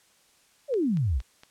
sine exponential sweep, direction down, 609 to 51.91 Hz, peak -22 dBFS, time 0.68-1.22 s, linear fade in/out 50 ms
click train, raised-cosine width 0.2 ms, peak -29 dBFS, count 4, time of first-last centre 0.74-1.434 s, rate 4.32 Hz
effects white hiss -62 dBFS RMS until 1.5 s + low-pass 10000 Hz 12 dB/octave

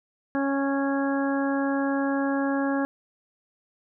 harmonic tone, 276.1 Hz, C#4, 7 cents flat, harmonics 1 / 2 / 3 / 4 / 5 / 6, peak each -24 / -30 / -33 / -36 / -38 / -34 dBFS, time 0.35-2.85 s, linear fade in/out 0 ms, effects none

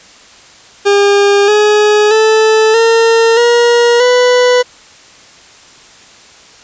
40% pulse tone with pitch steps, 403.5 / 420.4 / 438 / 456.3 / 475.4 / 495.3 Hz, G#4 / G#4 / A4 / A#4 / A#4 / B4, -50 / +21 / -8 / -37 / +34 / +5 cents, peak -5 dBFS, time 0.85-4.63 s, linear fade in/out 20 ms, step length 630 ms, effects white hiss -39 dBFS RMS until 6.63 s + resampled to 16000 Hz

